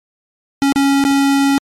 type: tone with dropouts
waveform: square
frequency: 277.2 Hz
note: C#4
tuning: in tune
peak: -11 dBFS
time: 0.62-1.58 s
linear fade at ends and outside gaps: 0 ms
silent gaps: 0.724-0.759 / 1.04-1.05 s
effects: low-pass 11000 Hz 12 dB/octave + MP3 64 kbps